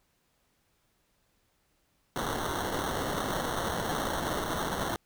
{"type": "noise with sample-and-hold", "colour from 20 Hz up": "blue", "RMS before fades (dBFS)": -32, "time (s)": [2.16, 4.96], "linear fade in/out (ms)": 0, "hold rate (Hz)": 2450, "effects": ["pink hiss -72 dBFS RMS until 5.05 s"]}